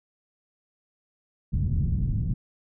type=low-pass noise; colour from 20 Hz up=white; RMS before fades=-25 dBFS; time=1.52-2.34 s; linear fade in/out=10 ms; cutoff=150 Hz; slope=24 dB/octave; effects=none